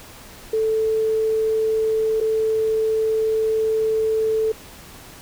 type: tone with dropouts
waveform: sine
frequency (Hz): 440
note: A4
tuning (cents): 0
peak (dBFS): -17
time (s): 0.53-4.52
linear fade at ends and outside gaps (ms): 5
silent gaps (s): 2.203-2.21
effects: pink hiss -42 dBFS RMS until 5.21 s